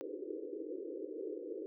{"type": "band-pass noise", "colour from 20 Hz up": "pink", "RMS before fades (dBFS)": -43, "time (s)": [0.01, 1.66], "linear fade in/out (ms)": 0, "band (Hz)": [300, 510], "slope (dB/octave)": 96, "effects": []}